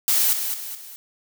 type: noise with echo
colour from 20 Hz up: blue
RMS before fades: -19 dBFS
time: 0.08-0.33 s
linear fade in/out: 0 ms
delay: 210 ms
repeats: 3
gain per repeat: -7 dB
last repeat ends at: 0.96 s
effects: none